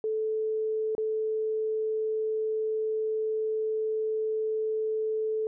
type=tone with dropouts; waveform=sine; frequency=436.4 Hz; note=A4; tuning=14 cents flat; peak=-26 dBFS; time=0.04-5.47 s; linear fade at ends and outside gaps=1 ms; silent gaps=0.951-0.98 s; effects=none